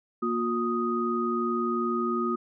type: tone cluster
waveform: sine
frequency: 235.3 / 357.8 / 1246 Hz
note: A#3 / F4 / D#6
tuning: +16 / +42 / +2 cents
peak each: -29 dBFS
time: 0.22-2.36 s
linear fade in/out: 10 ms
effects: none